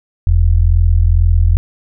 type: tone pair together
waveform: sine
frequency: 42.2 / 84.4 Hz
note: E1 / E2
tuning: +41 / +41 cents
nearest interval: octave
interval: 1200 cents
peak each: -10 dBFS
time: 0.27-1.57 s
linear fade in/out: 0 ms
effects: none